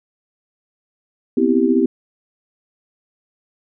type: chord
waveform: sine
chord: C major seventh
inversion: third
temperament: equal with one note detuned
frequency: 246.9 / 261.6 / 327.2 / 392 Hz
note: B3 / C4 / E4 / G4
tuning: 0 / 0 / -13 / 0 cents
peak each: -18 dBFS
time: 1.37-1.86 s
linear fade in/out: 5 ms
effects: none